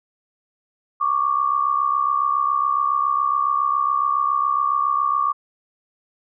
sine tone pair together, 1114 / 1181.2 Hz, C#6 / D6, +8 / +10 cents, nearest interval minor second, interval 102 cents, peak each -20 dBFS, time 1-5.33 s, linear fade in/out 20 ms, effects none

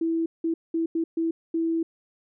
sine tone bursts at uneven times, 328.8 Hz, E4, 4 cents flat, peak -22 dBFS, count 6, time 0.01-0.26 / 0.44-0.54 / 0.74-0.86 / 0.95-1.04 / 1.17-1.31 / 1.54-1.83 s, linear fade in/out 5 ms, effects none

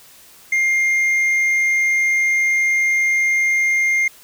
sine tone with tanh clipping, 2115 Hz, C7, 18 cents sharp, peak -15 dBFS, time 0.52-4.08 s, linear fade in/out 5 ms, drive 4 dB, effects white hiss -46 dBFS RMS until 4.23 s

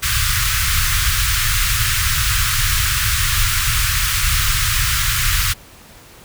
pink band-stop noise, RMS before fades -17 dBFS, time 0.02-5.54 s, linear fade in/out 20 ms, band 130 to 1200 Hz, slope 48 dB/octave, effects pink hiss -43 dBFS RMS until 6.24 s

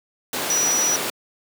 sine tone in noise, 5860 Hz, F#8, 18 cents flat, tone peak -18 dBFS, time 0.5-0.96 s, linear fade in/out 2 ms, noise pink, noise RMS -24 dBFS, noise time 0.33-1.1 s, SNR +3 dB, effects high-pass 300 Hz 12 dB/octave

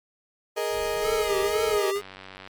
35% pulse chord, Ab suspended second, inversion none, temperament equal, 415.3 / 466.2 / 622.3 Hz, Ab4 / Bb4 / Eb5, 0 / 0 / 0 cents, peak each -28 dBFS, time 0.56-1.92 s, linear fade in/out 20 ms
brown noise with tremolo, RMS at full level -41 dBFS, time 0.7-1.8 s, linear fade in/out 50 ms, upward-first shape triangle, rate 3.2 Hz, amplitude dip 45%
square tone with vibrato, 415.9 Hz, G#4, 2 cents sharp, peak -25 dBFS, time 1.01-2.02 s, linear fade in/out 50 ms, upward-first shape triangle, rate 2 Hz, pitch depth 140 cents each way
click train, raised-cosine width 0.3 ms, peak -25 dBFS, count 50, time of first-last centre 1.96-2.475 s, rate 95.2 Hz
effects MP3 96 kbps

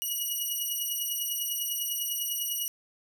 5% pulse beating tone pair, 2900 / 2910 Hz, F#7 / F#7, -35 / -29 cents, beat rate 10 Hz, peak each -24 dBFS, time 0.02-2.68 s, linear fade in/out 0 ms, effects none

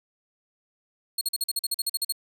20% pulse tone bursts, 4311 Hz, C#8, 49 cents flat, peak -18 dBFS, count 13, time 1.18-2.124 s, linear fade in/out 5 ms, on 32 ms, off 44 ms, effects none

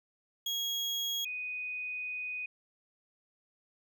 35% pulse / sine tone pair in turn, 3300 / 2490 Hz, G#7 / D#7, -12 / +1 cents, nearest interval perfect fourth, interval 487 cents, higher first, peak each -30 / -35 dBFS, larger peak first, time 0.46-1.25 / 1.25-2.46 s, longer second, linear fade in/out 5 ms, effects none

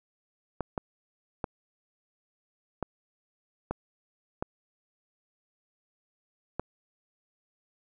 clicks, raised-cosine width 1 ms, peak -16 dBFS, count 7, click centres 0.607 / 0.778 / 1.442 / 2.827 / 3.71 / 4.425 / 6.596 s, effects none

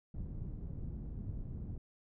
pink low-pass noise, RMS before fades -42 dBFS, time 0.14-1.78 s, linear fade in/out 5 ms, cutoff 170 Hz, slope 12 dB/octave, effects none

